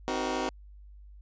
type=chord; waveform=20% pulse; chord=C half-diminished seventh; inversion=none; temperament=just; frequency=261.6 / 314 / 376.7 / 470.9 Hz; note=C4 / Eb4 / Gb4 / Bb4; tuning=0 / +16 / +31 / +18 cents; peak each=-29 / -31 / -29 / -32 dBFS; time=0.08-0.49 s; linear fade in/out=0 ms; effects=added 50 Hz sine -47 dBFS peak until 1.21 s + resampled to 16000 Hz